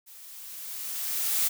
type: noise with level ramp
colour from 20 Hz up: blue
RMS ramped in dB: -49 to -24 dBFS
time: 0.06-1.49 s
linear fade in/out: 20 ms
effects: none